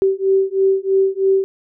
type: beating tone pair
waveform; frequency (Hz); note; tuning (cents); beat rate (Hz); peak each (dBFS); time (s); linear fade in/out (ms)
sine; 384.6 / 387.7; G4 / G4; -33 / -19; 3.1; -16; 0.02-1.44; 0
effects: none